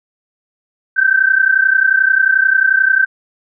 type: tone pair together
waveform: sine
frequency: 1535 / 1566.3 Hz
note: G6 / G6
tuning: -37 / -2 cents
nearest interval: unison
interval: 35 cents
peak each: -12 dBFS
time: 0.96-3.06 s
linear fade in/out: 20 ms
effects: none